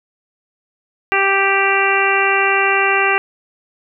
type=harmonic tone; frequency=392 Hz; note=G4; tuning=in tune; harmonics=1 / 2 / 3 / 4 / 5 / 6 / 7; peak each=-20 / -20 / -20 / -20 / -20 / -20 / -20 dBFS; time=1.12-3.18 s; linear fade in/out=0 ms; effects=none

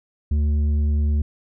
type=tone with tanh clipping; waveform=triangle; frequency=74.2 Hz; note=D2; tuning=18 cents sharp; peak=-18 dBFS; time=0.31-1.22 s; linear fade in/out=5 ms; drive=11 dB; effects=none

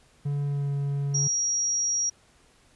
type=tone with pitch glide; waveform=triangle; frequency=143.1 to 141.05 Hz; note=D3 to C#3; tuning=-45 to +30 cents; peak=-23 dBFS; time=0.25-1.28 s; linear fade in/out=10 ms; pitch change=-25 cents; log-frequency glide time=0.42-0.71 s
type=tone; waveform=sine; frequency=5680 Hz; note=F8; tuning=28 cents sharp; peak=-23 dBFS; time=1.14-2.1 s; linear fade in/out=10 ms
effects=pink hiss -60 dBFS RMS until 2.75 s + resampled to 24000 Hz

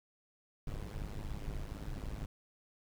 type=noise with amplitude modulation; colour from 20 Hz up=brown; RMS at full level=-37 dBFS; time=0.67-2.26 s; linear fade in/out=5 ms; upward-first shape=sine; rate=104 Hz; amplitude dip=85%; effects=none

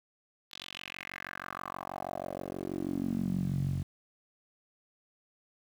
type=tone with band-pass filter sweep; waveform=10% pulse; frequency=46.25 Hz; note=F#1; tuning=in tune; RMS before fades=-36 dBFS; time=0.51-3.83 s; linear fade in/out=10 ms; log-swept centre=3900 to 110 Hz; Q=3.7; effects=9-bit

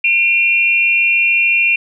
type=tone pair together; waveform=sine; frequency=2400 / 2733 Hz; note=D7 / F7; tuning=+37 / -38 cents; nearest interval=major second; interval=225 cents; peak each=-12 / -14 dBFS; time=0.04-1.76 s; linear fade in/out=5 ms; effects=none

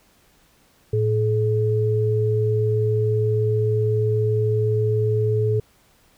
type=tone pair together; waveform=sine; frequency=111.52 / 426.8 Hz; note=A2 / G#4; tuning=+24 / +47 cents; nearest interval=octave + major seventh; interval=2323 cents; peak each=-19 / -21 dBFS; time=0.93-5.6 s; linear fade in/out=5 ms; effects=pink hiss -58 dBFS RMS until 6.17 s

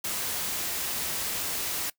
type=noise; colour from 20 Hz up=white; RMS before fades=-31 dBFS; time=0.04-1.9 s; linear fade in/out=5 ms; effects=noise-tail reverb RT60 0.1 s tail -20 dB re dry

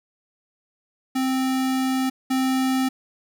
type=tone pair in turn; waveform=square; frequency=261.6 / 261.6 Hz; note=C4 / C4; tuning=0 / 0 cents; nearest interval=unison; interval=0 cents; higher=neither; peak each=-21 / -20 dBFS; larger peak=second; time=1.15-2.1 / 2.3-2.89 s; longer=first; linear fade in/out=10 ms; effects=9-bit

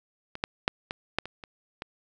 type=clicks; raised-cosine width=0.3 ms; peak=-21 / -10 / -6 / -16 / -8 / -22 / -25 / -19 dBFS; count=8; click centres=0.354 / 0.439 / 0.679 / 0.909 / 1.186 / 1.256 / 1.438 / 1.821 s; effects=none

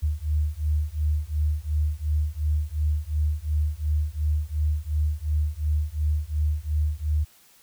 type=beating tone pair; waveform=sine; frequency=74.4 / 77.2 Hz; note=D2 / D#2; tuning=+23 / -13 cents; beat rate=2.8 Hz; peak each=-25 dBFS; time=0.02-7.25 s; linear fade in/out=20 ms; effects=white hiss -56 dBFS RMS until 7.62 s

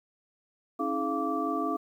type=tone cluster; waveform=sine; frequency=274.1 / 319.7 / 422.6 / 691 / 1163 Hz; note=C#4 / D#4 / G#4 / F5 / D6; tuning=-19 / +47 / +30 / -19 / -17 cents; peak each=-33 / -33 / -36 / -34 / -32 dBFS; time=0.79-1.77 s; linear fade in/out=10 ms; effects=10-bit

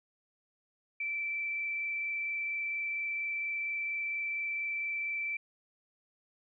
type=tone with frequency modulation; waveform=sine; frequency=2329 Hz; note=D7; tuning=15 cents flat; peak=-32 dBFS; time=1-5.37 s; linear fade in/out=5 ms; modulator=24.3 Hz; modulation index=0.86; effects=none

